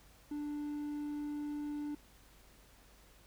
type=tone; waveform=triangle; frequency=294.5 Hz; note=D4; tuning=5 cents sharp; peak=-35 dBFS; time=0.31-1.95 s; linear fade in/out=5 ms; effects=added 50 Hz sine -63 dBFS peak until 3.26 s + pink hiss -63 dBFS RMS until 3.26 s